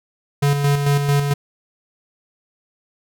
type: tone with tremolo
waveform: square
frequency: 142.6 Hz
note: C#3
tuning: 49 cents sharp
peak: -14 dBFS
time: 0.42-1.34 s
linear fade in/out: 10 ms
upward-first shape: square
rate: 4.5 Hz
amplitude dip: 45%
effects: none